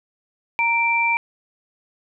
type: tone pair together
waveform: sine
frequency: 930.5 / 2349 Hz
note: A#5 / D7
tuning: -3 / 0 cents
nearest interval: octave + major third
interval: 1603 cents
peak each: -21 / -18 dBFS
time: 0.59-1.17 s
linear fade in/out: 0 ms
effects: none